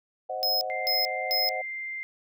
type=chord; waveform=sine; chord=C diminished; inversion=none; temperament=equal; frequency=523.3 / 622.3 / 740 Hz; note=C5 / Eb5 / Gb5; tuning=0 / 0 / 0 cents; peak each=-35 / -35 / -32 dBFS; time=0.29-1.62 s; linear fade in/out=10 ms
type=tone bursts; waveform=square; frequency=5130 Hz; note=E8; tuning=48 cents flat; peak=-24 dBFS; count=3; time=0.43-1.49 s; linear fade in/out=0 ms; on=180 ms; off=260 ms
type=tone; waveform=sine; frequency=2093 Hz; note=C7; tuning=in tune; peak=-32 dBFS; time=0.7-2.03 s; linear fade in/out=0 ms
effects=none